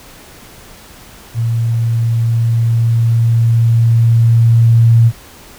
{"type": "tone with level ramp", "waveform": "sine", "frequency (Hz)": 115.5, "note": "A#2", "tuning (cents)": -16, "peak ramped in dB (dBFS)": [-12, -4], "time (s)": [1.34, 5.12], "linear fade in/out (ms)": 50, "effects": ["pink hiss -38 dBFS RMS until 5.58 s"]}